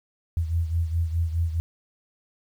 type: beating tone pair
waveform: sine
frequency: 82.41 / 87.21 Hz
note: E2 / F2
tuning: 0 / -2 cents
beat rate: 4.8 Hz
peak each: -23 / -29 dBFS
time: 0.37-1.6 s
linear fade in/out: 0 ms
effects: 9-bit